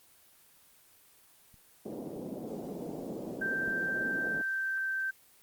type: clicks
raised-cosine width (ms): 5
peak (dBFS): -45 / -43 / -37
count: 3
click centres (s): 1.542 / 2.165 / 3.68
type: band-pass noise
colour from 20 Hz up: pink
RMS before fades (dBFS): -40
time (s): 1.85-4.42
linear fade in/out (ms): 10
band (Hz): 190 to 580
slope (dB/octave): 24
type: tone with pitch glide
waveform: sine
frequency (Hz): 1568 to 1557.2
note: G6 to G6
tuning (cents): 0 to -12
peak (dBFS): -30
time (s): 3.41-5.11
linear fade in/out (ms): 10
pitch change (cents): -12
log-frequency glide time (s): 3.96-4.96
effects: white hiss -61 dBFS RMS until 5.42 s + Opus 24 kbps